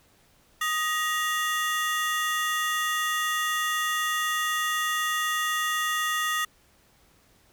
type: ring-modulated tone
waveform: 35% pulse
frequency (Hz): 1568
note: G6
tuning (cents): 0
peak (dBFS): -20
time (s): 0.61-6.45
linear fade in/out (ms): 5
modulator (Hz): 324
effects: pink hiss -61 dBFS RMS until 7.52 s